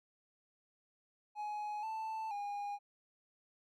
triangle tone with pitch steps, 839 / 882 / 815 Hz, G#5 / A5 / G#5, +17 / +4 / -33 cents, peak -36 dBFS, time 1.35-2.79 s, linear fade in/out 50 ms, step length 480 ms, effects none

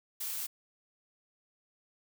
blue noise, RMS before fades -37 dBFS, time 0.2-0.47 s, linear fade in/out 10 ms, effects none

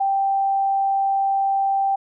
sine tone, 784 Hz, G5, in tune, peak -17 dBFS, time 0-1.96 s, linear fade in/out 10 ms, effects none

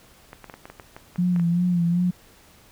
clicks, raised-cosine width 0.5 ms, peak -24 dBFS, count 11, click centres 0.331 / 0.443 / 0.498 / 0.54 / 0.655 / 0.7 / 0.798 / 0.965 / 1.159 / 1.362 / 1.397 s
sine tone with vibrato, 174.61 Hz, F3, in tune, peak -18 dBFS, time 1.18-2.11 s, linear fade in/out 10 ms, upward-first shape sine, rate 2.6 Hz, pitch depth 51 cents each way
effects pink hiss -53 dBFS RMS until 2.71 s

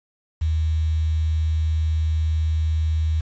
sine tone with quantisation, 79 Hz, D#2, 27 cents sharp, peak -18 dBFS, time 0.41-3.21 s, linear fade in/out 10 ms, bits 7, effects resampled to 16000 Hz

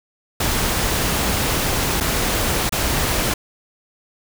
pink noise with dropouts, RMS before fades -20 dBFS, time 0.4-3.34 s, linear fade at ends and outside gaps 5 ms, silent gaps 2.003-2.007 / 2.694-2.722 s, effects none

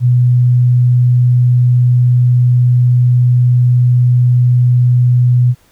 sine tone, 123.47 Hz, B2, in tune, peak -6 dBFS, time 0-5.55 s, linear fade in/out 50 ms, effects pink hiss -51 dBFS RMS until 5.71 s

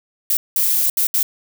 violet noise bursts at uneven times, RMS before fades -17 dBFS, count 4, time 0.3-0.37 / 0.56-0.9 / 0.97-1.07 / 1.14-1.23 s, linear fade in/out 2 ms, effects none

